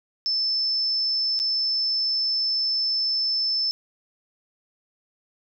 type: tone with dropouts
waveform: sine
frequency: 5274 Hz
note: E8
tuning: in tune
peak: -21 dBFS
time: 0.26-3.71 s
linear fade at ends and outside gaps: 0 ms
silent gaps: 1.391-1.399 s
effects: none